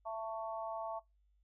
harmonic tone, 222.4 Hz, A3, 19 cents sharp, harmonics 3 / 4 / 5, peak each -41 / -43 / -45 dBFS, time 0.05-1 s, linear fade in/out 20 ms, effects noise-tail reverb RT60 0.2 s tail -21 dB re dry + added 50 Hz sine -69 dBFS peak until 1.43 s

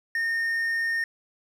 triangle tone, 1832 Hz, A#6, 31 cents flat, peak -22 dBFS, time 0.15-1.04 s, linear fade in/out 2 ms, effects none

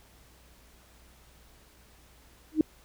sine tone with exponential growth, 311.1 Hz, D#4, in tune, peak -14 dBFS, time 2.52-2.61 s, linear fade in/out 2 ms, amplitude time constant 18 ms, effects added 60 Hz sine -59 dBFS peak until 2.84 s + pink hiss -59 dBFS RMS until 2.84 s

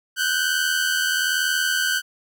sawtooth tone pair together, 1480 / 1561.1 Hz, F#6 / G6, 0 / -8 cents, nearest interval minor second, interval 92 cents, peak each -19 dBFS, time 0.16-2.02 s, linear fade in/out 50 ms, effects none

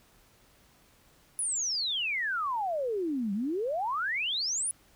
sine exponential two-way sweep, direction down then up, 10440 to 191.1 to 10440 Hz, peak -28 dBFS, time 1.39-4.71 s, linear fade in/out 0 ms, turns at 3.33 s, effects pink hiss -62 dBFS RMS until 4.95 s

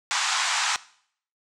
pink band-pass noise, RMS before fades -25 dBFS, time 0.11-0.76 s, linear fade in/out 0 ms, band 820 to 8100 Hz, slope 48 dB/octave, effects noise-tail reverb RT60 0.6 s tail -19 dB re dry

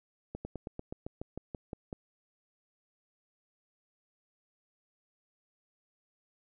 slowing click train, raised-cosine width 2 ms, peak -25 dBFS, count 12, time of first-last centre 0.35-1.928 s, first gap 100 ms, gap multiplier 1.07, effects none

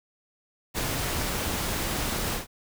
pink noise with ADSR envelope, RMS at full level -26 dBFS, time 0.74-2.47 s, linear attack 44 ms, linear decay 6 ms, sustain -3 dB, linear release 130 ms, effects none

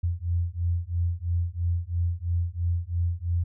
sine beating tone pair, 84.9 / 87.9 Hz, F2 / F2, -48 / +12 cents, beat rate 3 Hz, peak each -27 dBFS, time 0.03-3.44 s, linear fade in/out 10 ms, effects none

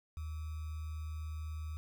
sine tone with sample-and-hold, 78 Hz, D#2, 5 cents sharp, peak -38 dBFS, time 0.17-1.77 s, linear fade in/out 0 ms, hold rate 1225 Hz, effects none

